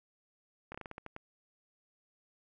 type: slowing click train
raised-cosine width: 0.5 ms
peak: -28 dBFS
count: 9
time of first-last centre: 0.72-1.164 s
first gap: 25 ms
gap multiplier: 1.22
effects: none